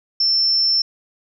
sine tone, 5360 Hz, E8, 28 cents sharp, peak -14 dBFS, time 0.2-0.82 s, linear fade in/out 5 ms, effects none

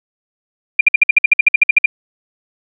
sine tone bursts, 2394 Hz, D7, 33 cents sharp, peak -3 dBFS, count 15, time 0.79-1.86 s, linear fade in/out 5 ms, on 20 ms, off 55 ms, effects none

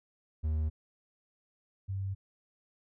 triangle / sine tone pair in turn, 77.78 / 97.04 Hz, D#2 / G2, 0 / -17 cents, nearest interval major third, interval 383 cents, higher second, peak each -26 / -32 dBFS, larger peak first, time 0.43-0.7 / 1.88-2.15 s, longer neither, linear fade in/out 20 ms, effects none

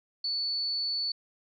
sine tone, 4460 Hz, C#8, 10 cents sharp, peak -28 dBFS, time 0.24-1.12 s, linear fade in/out 5 ms, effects none

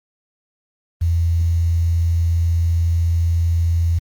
sine tone with quantisation, 84.1 Hz, E2, 35 cents sharp, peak -14 dBFS, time 1.01-3.99 s, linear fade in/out 10 ms, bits 7, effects Opus 32 kbps

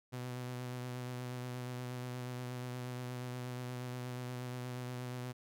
sawtooth tone with vibrato, 124.7 Hz, B2, 17 cents sharp, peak -36 dBFS, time 0.12-5.33 s, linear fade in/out 20 ms, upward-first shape sine, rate 8.4 Hz, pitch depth 21 cents each way, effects none

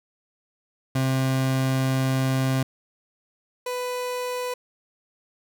30% pulse tone pair in turn, 132 / 497 Hz, C3 / B4, +16 / +11 cents, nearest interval octave + major seventh, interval 2295 cents, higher second, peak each -18 / -24 dBFS, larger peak first, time 0.95-2.63 / 3.66-4.54 s, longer first, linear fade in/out 5 ms, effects none

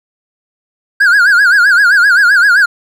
triangle tone with vibrato, 1530 Hz, G6, 42 cents flat, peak -3 dBFS, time 1-2.66 s, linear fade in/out 10 ms, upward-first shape sine, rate 7.7 Hz, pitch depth 160 cents each way, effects none

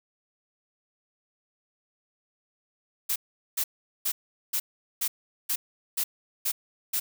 blue noise bursts, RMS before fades -27 dBFS, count 9, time 3.09-7 s, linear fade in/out 10 ms, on 70 ms, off 410 ms, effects none

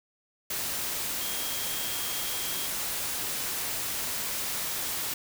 sine tone in noise, 3245 Hz, G#7, 41 cents flat, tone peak -40 dBFS, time 1.21-2.67 s, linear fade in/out 5 ms, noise white, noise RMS -32 dBFS, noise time 0.5-5.14 s, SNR -11 dB, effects none

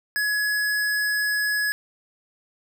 square tone, 1687 Hz, G#6, 27 cents sharp, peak -22 dBFS, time 0.16-1.72 s, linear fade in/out 0 ms, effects none

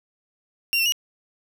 30% pulse tone with pitch steps, 2763 / 2704 / 2885 Hz, F7 / E7 / F#7, -19 / +43 / -44 cents, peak -16 dBFS, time 0.73-0.922 s, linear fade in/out 0 ms, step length 64 ms, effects none

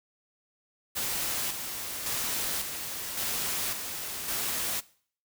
white noise with tremolo, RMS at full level -31 dBFS, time 0.95-4.81 s, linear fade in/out 20 ms, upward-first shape square, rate 0.9 Hz, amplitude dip 45%, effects noise-tail reverb RT60 0.5 s tail -20 dB re dry

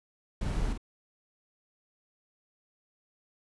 brown noise with echo, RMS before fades -31 dBFS, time 0.41-0.73 s, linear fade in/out 5 ms, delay 47 ms, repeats 1, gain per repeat -6 dB, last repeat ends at 0.777 s, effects resampled to 24000 Hz

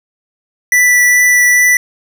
square tone with vibrato, 1970 Hz, B6, 5 cents flat, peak -7 dBFS, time 0.72-1.77 s, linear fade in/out 2 ms, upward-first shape triangle, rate 2.4 Hz, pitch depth 9 cents each way, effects none

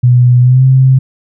sine tone with pitch glide, 123.47 to 131.57 Hz, B2 to C3, 0 to +10 cents, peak -3 dBFS, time 0.03-0.99 s, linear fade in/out 10 ms, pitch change +110 cents, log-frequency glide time 0.41-0.64 s, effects none

